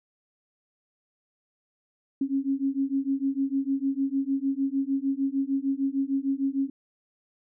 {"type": "beating tone pair", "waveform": "sine", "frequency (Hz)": [269.6, 276.2], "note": ["C#4", "C#4"], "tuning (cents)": [-48, -6], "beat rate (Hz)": 6.6, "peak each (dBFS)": -27, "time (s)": [2.21, 6.7], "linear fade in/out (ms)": 5, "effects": []}